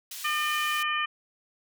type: high-pass noise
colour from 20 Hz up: pink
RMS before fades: -39 dBFS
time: 0.11-0.83 s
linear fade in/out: 5 ms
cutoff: 3400 Hz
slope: 12 dB/octave
type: harmonic tone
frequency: 604 Hz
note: D5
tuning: 48 cents sharp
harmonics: 2 / 3 / 4 / 5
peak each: -29 / -31 / -32 / -33 dBFS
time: 0.24-1.06 s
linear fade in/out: 10 ms
effects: none